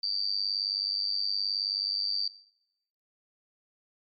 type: tone with amplitude modulation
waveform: sine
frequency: 4654 Hz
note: D8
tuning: 17 cents flat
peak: -23 dBFS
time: 0.03-2.28 s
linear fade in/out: 5 ms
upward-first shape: sine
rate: 99 Hz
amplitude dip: 90%
effects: noise-tail reverb RT60 0.8 s tail -20 dB re dry + MP3 32 kbps